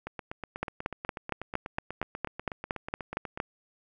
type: two click trains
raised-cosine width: 0.5 ms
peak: -14 / -21 dBFS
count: 13 / 28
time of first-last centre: 0.63-3.401 / 0.07-3.375 s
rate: 4.33 / 8.17 Hz
effects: none